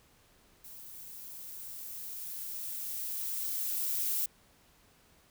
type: noise with level ramp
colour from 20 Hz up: violet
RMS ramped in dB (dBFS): -49 to -31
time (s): 0.64-4.26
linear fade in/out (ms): 5
effects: pink hiss -64 dBFS RMS until 5.3 s